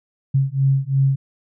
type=beating tone pair; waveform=sine; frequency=134.5 / 137.4 Hz; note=C3 / C#3; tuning=+48 / -15 cents; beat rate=2.9 Hz; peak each=-18 dBFS; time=0.34-1.16 s; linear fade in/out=10 ms; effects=none